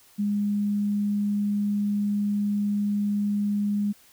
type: tone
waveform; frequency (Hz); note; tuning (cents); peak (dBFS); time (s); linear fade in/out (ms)
sine; 205.1; G#3; -21; -22; 0.18-3.93; 20
effects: white hiss -56 dBFS RMS until 4.12 s